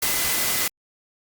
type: tone in noise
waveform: sine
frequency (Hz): 2023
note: B6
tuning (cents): +41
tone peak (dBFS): -33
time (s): 0.02-0.68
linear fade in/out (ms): 5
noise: white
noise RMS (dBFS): -23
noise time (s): 0.02-0.68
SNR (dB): -13
effects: Opus 48 kbps